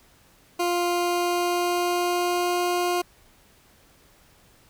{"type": "tone with pitch glide", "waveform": "20% pulse", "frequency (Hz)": [350.3, 354.2], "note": ["F4", "F4"], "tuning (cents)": [5, 24], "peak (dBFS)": -17, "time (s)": [0.59, 3.02], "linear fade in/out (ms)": 10, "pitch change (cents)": 19, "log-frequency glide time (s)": [0.89, 2.6], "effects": ["pink hiss -57 dBFS RMS until 4.69 s"]}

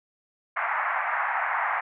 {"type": "band-pass noise", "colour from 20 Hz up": "pink", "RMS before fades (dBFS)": -27, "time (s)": [0.56, 1.81], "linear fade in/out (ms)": 10, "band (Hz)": [730, 2100], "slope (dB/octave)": 48, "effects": []}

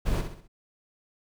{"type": "noise with echo", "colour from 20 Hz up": "brown", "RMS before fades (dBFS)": -25, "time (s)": [0.05, 0.22], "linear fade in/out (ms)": 20, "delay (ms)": 65, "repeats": 4, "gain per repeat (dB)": -7, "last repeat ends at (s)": 0.48, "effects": []}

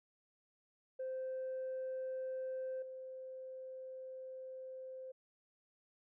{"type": "tone with level steps", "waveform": "sine", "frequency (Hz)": 520, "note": "C5", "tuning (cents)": -11, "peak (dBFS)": [-37, -45], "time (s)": [0.99, 5.12], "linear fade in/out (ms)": 10, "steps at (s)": 2.82, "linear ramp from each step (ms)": 5, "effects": ["tanh soft clip ceiling -36 dBFS"]}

